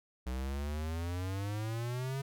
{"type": "exponential sweep", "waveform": "square", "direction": "up", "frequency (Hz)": [61.74, 138.59], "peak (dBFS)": -35, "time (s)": [0.26, 2.22], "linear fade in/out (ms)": 10, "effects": []}